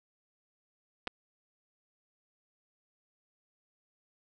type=clicks; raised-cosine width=0.3 ms; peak=-19 dBFS; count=2; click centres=1.072 / 1.076 s; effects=none